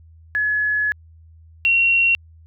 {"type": "tone pair in turn", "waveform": "sine", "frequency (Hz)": [1699, 2738], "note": ["G#6", "F7"], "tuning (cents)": [39, -35], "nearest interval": "minor sixth", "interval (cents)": 826, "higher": "second", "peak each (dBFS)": [-17, -13], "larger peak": "second", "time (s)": [[0.35, 0.92], [1.65, 2.15]], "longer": "first", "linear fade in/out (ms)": 0, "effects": ["added 81 Hz sine -44 dBFS peak until 2.46 s"]}